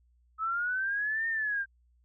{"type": "linear two-way sweep", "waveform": "sine", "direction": "up then down", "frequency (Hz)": [1284, 1835, 1572], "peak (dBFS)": -28, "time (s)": [0.38, 1.66], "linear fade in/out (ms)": 50, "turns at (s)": 1.28, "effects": ["added 60 Hz sine -63 dBFS peak until 2.04 s"]}